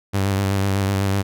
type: tone with vibrato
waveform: sawtooth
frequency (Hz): 98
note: G2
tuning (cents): 0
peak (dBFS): -14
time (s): 0.13-1.23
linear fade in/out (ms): 20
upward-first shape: square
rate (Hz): 8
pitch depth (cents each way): 27
effects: none